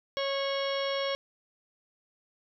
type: harmonic tone with a mistuned harmonic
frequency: 550 Hz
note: C#5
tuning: 14 cents flat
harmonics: 1 / 2 / 3 / 4 / 5 / 6 / 7 / 8 / 10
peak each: -30 / -37 / -42 / -39 / -43 / -38 / -44 / -45 / -43 dBFS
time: 0.17-1.15 s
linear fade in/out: 0 ms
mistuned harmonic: 5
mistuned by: +75 cents
effects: none